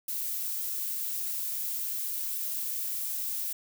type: noise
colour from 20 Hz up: violet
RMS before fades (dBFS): -33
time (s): 0.08-3.53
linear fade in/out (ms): 5
effects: none